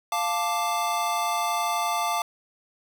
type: chord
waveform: square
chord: D minor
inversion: first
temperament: equal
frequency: 698.5 / 880 / 1174.7 Hz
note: F5 / A5 / D6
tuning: 0 / 0 / 0 cents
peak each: -29 dBFS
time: 0.12-2.22 s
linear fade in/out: 2 ms
effects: none